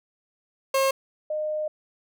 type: tone pair in turn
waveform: 30% pulse / sine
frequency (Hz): 538 / 612.4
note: C5 / D#5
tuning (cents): +48 / -28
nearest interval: major second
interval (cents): 224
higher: second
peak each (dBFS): -17 / -25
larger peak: first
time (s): 0.74-0.91 / 1.3-1.68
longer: second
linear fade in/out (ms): 5
effects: none